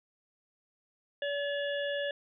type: harmonic tone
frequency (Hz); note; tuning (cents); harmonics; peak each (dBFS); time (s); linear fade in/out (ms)
571; D5; -49; 1 / 3 / 5 / 6; -32 / -37 / -42 / -43; 1.22-2.11; 2
effects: none